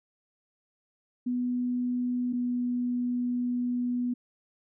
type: tone pair in turn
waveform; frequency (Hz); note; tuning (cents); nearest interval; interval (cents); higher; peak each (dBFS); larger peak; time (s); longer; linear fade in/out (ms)
sine; 246.9 / 245.3; B3 / B3; 0 / -12; unison; 12; first; -26; neither; 1.26-2.33 / 2.33-4.14; second; 10
effects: none